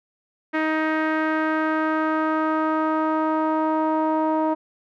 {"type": "tone with low-pass filter sweep", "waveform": "sawtooth", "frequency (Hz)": 313.9, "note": "D#4", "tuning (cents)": 15, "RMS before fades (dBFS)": -22, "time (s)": [0.53, 4.55], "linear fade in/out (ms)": 20, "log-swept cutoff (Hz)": [1900, 890], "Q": 2.8, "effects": []}